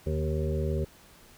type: harmonic tone with a mistuned harmonic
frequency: 77.78 Hz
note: D#2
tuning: in tune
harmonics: 1 / 2 / 3 / 5 / 6 / 7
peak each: -29 / -32 / -38 / -34 / -38 / -38 dBFS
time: 0.06-0.85 s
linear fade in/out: 10 ms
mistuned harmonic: 2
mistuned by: -36 cents
effects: pink hiss -55 dBFS RMS until 1.37 s